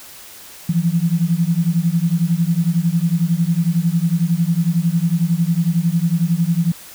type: beating tone pair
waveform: sine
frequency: 163.4 / 174.4 Hz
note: E3 / F3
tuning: -15 / -2 cents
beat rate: 11 Hz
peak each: -17 dBFS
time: 0.69-6.72 s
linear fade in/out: 5 ms
effects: white hiss -39 dBFS RMS until 6.94 s